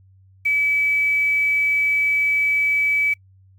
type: tone with quantisation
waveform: sine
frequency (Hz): 2293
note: D7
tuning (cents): -42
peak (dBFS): -16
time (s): 0.45-3.14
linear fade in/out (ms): 10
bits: 7
effects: noise-tail reverb RT60 0.1 s tail -25 dB re dry + added 95 Hz sine -49 dBFS peak until 3.58 s